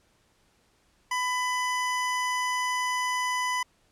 25% pulse tone, 999 Hz, B5, 20 cents sharp, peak -22 dBFS, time 1.11-3.63 s, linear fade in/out 5 ms, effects pink hiss -66 dBFS RMS until 3.91 s + low-pass 10000 Hz 12 dB/octave

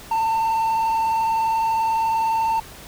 triangle tone with vibrato, 897 Hz, A5, 33 cents sharp, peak -16 dBFS, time 0.11-2.6 s, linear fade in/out 5 ms, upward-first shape sine, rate 20 Hz, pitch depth 32 cents each way, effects pink hiss -41 dBFS RMS until 2.87 s

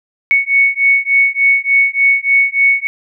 sine beating tone pair, 2217 / 2220.4 Hz, C#7 / C#7, 0 / +2 cents, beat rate 3.4 Hz, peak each -12 dBFS, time 0.31-2.87 s, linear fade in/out 0 ms, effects none

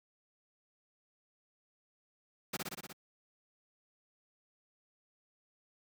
pink noise with echo, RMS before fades -36 dBFS, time 2.53-2.57 s, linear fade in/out 10 ms, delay 60 ms, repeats 6, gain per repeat -2 dB, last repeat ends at 2.93 s, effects high-pass 100 Hz 12 dB/octave

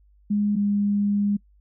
sine tone pair in turn, 206.4 / 203.7 Hz, G#3 / G#3, -10 / -33 cents, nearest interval unison, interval 23 cents, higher first, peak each -19 dBFS, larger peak neither, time 0.3-0.56 / 0.56-1.37 s, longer second, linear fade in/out 10 ms, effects noise-tail reverb RT60 0.1 s tail -24 dB re dry + added 50 Hz sine -54 dBFS peak until 1.6 s

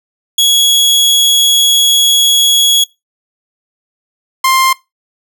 sawtooth tone pair in turn, 3342 / 1052.7 Hz, G#7 / C6, +10 / +10 cents, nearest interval octave + minor sixth, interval 2000 cents, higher first, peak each -4 dBFS, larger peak neither, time 0.38-2.84 / 4.44-4.73 s, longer first, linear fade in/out 5 ms, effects noise-tail reverb RT60 0.2 s tail -20 dB re dry

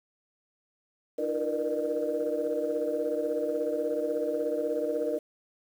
sine tone cluster, 301.2 / 335.3 / 466.8 / 483.2 / 603 Hz, D4 / E4 / A#4 / B4 / D5, +44 / +30 / +2 / -38 / +46 cents, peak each -35 / -37 / -31 / -33 / -31 dBFS, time 1.18-5.19 s, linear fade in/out 10 ms, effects tanh soft clip ceiling -18 dBFS + 9-bit

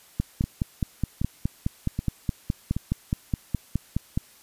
two click trains, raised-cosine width 5 ms, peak -14 / -11 dBFS, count 4 / 20, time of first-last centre 0.44-2.766 / 0.2-4.175 s, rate 1.29 / 4.78 Hz, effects white hiss -54 dBFS RMS until 4.42 s + resampled to 32000 Hz

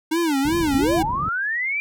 square tone with vibrato, 304.4 Hz, D#4, 38 cents flat, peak -19 dBFS, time 0.11-1.03 s, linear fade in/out 10 ms, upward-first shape sine, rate 2.7 Hz, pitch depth 210 cents each way
white low-pass noise, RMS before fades -30 dBFS, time 0.45-1.29 s, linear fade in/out 0 ms, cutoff 150 Hz, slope 12 dB/octave
sine linear sweep, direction up, 219.7 to 2379 Hz, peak -21 dBFS, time 0.74-1.8 s, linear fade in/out 0 ms
effects none

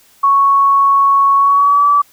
sine tone with pitch glide, 1108.7 to 1153.1 Hz, C#6 to D6, 0 to -32 cents, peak -7 dBFS, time 0.23-2.02 s, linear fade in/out 10 ms, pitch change +68 cents, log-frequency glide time 1.37-1.87 s, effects white hiss -49 dBFS RMS until 2.12 s

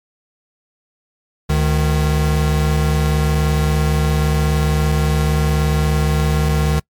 square tone pair together, 72.3 / 153.2 Hz, D2 / D#3, -27 / -27 cents, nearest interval octave + minor second, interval 1300 cents, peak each -17 dBFS, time 1.49-6.8 s, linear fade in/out 10 ms, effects noise-tail reverb RT60 0.1 s tail -26 dB re dry + MP3 96 kbps

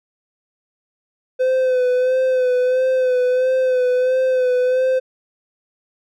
triangle tone with vibrato, 509 Hz, C5, 48 cents flat, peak -12 dBFS, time 1.39-5 s, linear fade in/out 20 ms, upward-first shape sine, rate 1.5 Hz, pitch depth 34 cents each way, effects none

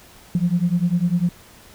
sine beating tone pair, 170 / 180 Hz, F3 / F#3, -46 / -47 cents, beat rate 10 Hz, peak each -19 dBFS, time 0.35-1.29 s, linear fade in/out 2 ms, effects tanh soft clip ceiling -9 dBFS + pink hiss -47 dBFS RMS until 1.74 s

